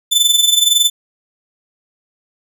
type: tone with amplitude modulation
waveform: sawtooth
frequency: 3520 Hz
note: A7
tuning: in tune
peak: -4 dBFS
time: 0.11-0.9 s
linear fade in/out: 20 ms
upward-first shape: sine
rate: 21.7 Hz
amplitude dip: 70%
effects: none